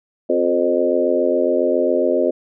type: harmonic tone with a mistuned harmonic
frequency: 87.31 Hz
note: F2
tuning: in tune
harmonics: 3 / 4 / 5 / 6 / 7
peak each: -23 / -20 / -22 / -20 / -20 dBFS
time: 0.29-2.31 s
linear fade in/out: 10 ms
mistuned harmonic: 4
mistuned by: +30 cents
effects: none